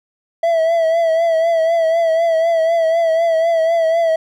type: tone with vibrato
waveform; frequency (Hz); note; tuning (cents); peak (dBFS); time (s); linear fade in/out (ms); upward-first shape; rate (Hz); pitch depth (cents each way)
triangle; 659.3; E5; 0; -10; 0.43-4.16; 5; triangle; 4; 56
effects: none